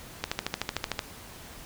click train, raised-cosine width 0.2 ms, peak -10 dBFS, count 11, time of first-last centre 0.24-0.992 s, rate 13.3 Hz, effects pink hiss -46 dBFS RMS until 1.65 s

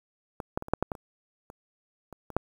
clicks, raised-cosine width 1 ms, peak -20 / -13 / -23 / -27 / -7 / -11 / -17 / -29 / -30 / -28 / -27 / -10 dBFS, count 12, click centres 0.402 / 0.575 / 0.624 / 0.684 / 0.736 / 0.826 / 0.918 / 0.952 / 1.501 / 2.127 / 2.303 / 2.366 s, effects 8-bit

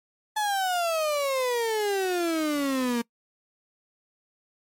35% pulse exponential sweep, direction down, 866 to 231.6 Hz, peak -22 dBFS, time 0.36-3.02 s, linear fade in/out 10 ms, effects noise-tail reverb RT60 0.1 s tail -23 dB re dry + MP3 64 kbps

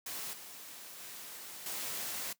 white noise with level steps, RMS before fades -41 / -49 / -47 / -39 dBFS, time 0.06-2.33 s, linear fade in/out 5 ms, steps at 0.33 / 0.99 / 1.66 s, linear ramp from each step 2 ms, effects noise-tail reverb RT60 0.1 s tail -18 dB re dry + high-pass 150 Hz 12 dB/octave

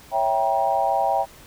sine chord, C# diminished seventh, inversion none, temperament equal with one note detuned, 554.4 / 659.3 / 784 / 949.7 Hz, C#5 / E5 / G5 / Bb5, 0 / 0 / 0 / +32 cents, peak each -27 / -24 / -21 / -26 dBFS, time 0.11-1.26 s, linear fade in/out 50 ms, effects pink hiss -47 dBFS RMS until 1.46 s

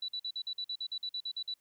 sine tone bursts, 3951 Hz, B7, in tune, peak -34 dBFS, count 14, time 0.02-1.54 s, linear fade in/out 5 ms, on 64 ms, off 48 ms, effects white hiss -75 dBFS RMS until 1.6 s

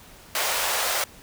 pink high-pass noise, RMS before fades -25 dBFS, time 0.35-1.04 s, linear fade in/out 2 ms, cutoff 560 Hz, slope 24 dB/octave, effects pink hiss -48 dBFS RMS until 1.22 s

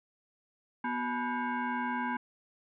sine tone with frequency modulation, 367.7 Hz, F#4, 11 cents flat, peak -30 dBFS, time 0.84-2.17 s, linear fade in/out 5 ms, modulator 613 Hz, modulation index 2.2, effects none

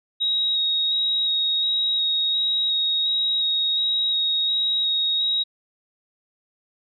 sine tone with vibrato, 3786 Hz, A#7, 26 cents sharp, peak -19 dBFS, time 0.2-5.44 s, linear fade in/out 20 ms, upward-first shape square, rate 1.4 Hz, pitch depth 11 cents each way, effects none

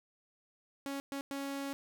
sawtooth tone bursts at uneven times, 277.2 Hz, C#4, in tune, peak -33 dBFS, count 3, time 0.86-1 / 1.12-1.21 / 1.31-1.73 s, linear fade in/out 0 ms, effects none

